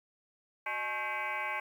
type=tone with frequency modulation; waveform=sine; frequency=1568 Hz; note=G6; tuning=in tune; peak=-32 dBFS; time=0.66-1.6 s; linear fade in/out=5 ms; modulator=239 Hz; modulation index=3.7; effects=high-pass 400 Hz 12 dB/octave + 10-bit